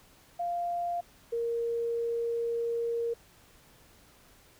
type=tone pair in turn; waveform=sine; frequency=696 / 466.5 Hz; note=F5 / A#4; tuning=-6 / +1 cents; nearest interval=perfect fifth; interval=693 cents; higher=first; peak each=-29 / -28 dBFS; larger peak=second; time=0.39-1.01 / 1.32-3.14 s; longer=second; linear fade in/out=10 ms; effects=pink hiss -59 dBFS RMS until 4.59 s